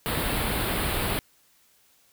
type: band-stop noise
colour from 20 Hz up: pink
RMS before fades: -27 dBFS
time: 0.06-1.19 s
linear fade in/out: 0 ms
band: 4400 to 8800 Hz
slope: 48 dB/octave
effects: white hiss -62 dBFS RMS until 2.12 s